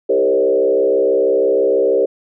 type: tone with frequency modulation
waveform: sine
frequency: 466.2 Hz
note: A#4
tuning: in tune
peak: -11 dBFS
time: 0.09-2.06 s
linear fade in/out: 10 ms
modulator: 66.2 Hz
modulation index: 1.5
effects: none